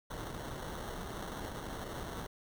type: noise with sample-and-hold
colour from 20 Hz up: pink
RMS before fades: -42 dBFS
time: 0.1-2.27 s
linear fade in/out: 10 ms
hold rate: 2450 Hz
effects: none